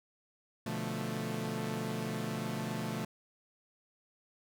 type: chord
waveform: sawtooth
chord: B half-diminished seventh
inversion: none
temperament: equal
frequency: 123.47 / 146.83 / 174.61 / 220 Hz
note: B2 / D3 / F3 / A3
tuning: 0 / 0 / 0 / 0 cents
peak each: -37 / -38 / -37 / -34 dBFS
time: 0.66-3.05 s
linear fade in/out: 5 ms
effects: none